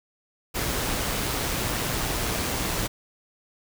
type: noise with amplitude modulation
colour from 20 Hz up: pink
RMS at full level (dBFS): -26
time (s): 0.54-2.88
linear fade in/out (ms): 20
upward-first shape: sine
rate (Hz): 120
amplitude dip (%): 30
effects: none